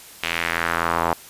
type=tone with band-pass filter sweep; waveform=sawtooth; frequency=84.1 Hz; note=E2; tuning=35 cents sharp; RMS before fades=-23 dBFS; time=0.23-1.13 s; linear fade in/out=0 ms; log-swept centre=2700 to 900 Hz; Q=2.1; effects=white hiss -43 dBFS RMS until 1.29 s + resampled to 32000 Hz